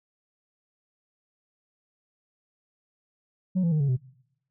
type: tone with pitch steps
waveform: sine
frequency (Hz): 185 / 168.67 / 153.78 / 140.2 / 127.83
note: F#3 / E3 / D#3 / C#3 / C3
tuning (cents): 0 / +40 / -20 / +20 / -40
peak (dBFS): -18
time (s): 3.55-3.97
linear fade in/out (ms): 20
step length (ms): 84
effects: noise-tail reverb RT60 0.8 s tail -25 dB re dry + tanh soft clip ceiling -20 dBFS